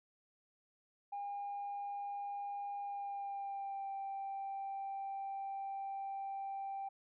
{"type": "tone with pitch glide", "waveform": "sine", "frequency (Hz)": [808, 785], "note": ["G#5", "G5"], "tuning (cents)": [-48, 2], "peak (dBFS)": -38, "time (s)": [1.12, 6.89], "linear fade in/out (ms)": 10, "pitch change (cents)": -50, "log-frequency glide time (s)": [2.8, 3.91], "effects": ["tanh soft clip ceiling -36 dBFS"]}